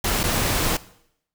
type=noise with dropouts; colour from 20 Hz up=pink; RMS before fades=-22 dBFS; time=0.04-0.77 s; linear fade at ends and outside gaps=5 ms; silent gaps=0.233-0.237 s; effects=noise-tail reverb RT60 0.7 s tail -18 dB re dry